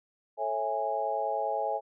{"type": "chord", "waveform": "sine", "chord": "A major seventh", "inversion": "none", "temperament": "just", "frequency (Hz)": [440, 550, 660, 825], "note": ["A4", "C#5", "E5", "G#5"], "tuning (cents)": [0, -14, 2, -12], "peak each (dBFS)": [-37, -34, -33, -31], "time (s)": [0.37, 1.81], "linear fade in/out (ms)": 50, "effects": []}